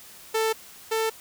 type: tone pair in turn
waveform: sawtooth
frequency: 443 / 444.7 Hz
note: A4 / A4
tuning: +12 / +18 cents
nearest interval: unison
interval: 6 cents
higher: second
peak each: -18 / -19 dBFS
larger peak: first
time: 0.34-0.53 / 0.91-1.1 s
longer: neither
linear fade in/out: 10 ms
effects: white hiss -47 dBFS RMS until 1.2 s